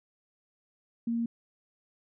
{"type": "tone", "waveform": "sine", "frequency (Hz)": 232.6, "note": "A#3", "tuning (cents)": -4, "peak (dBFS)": -27, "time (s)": [1.07, 1.26], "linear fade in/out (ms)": 5, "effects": []}